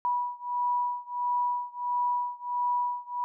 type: beating tone pair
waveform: sine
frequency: 976 / 977.5 Hz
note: B5 / B5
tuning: -21 / -18 cents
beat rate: 1.5 Hz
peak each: -29 / -30 dBFS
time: 0.05-3.24 s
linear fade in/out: 0 ms
effects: none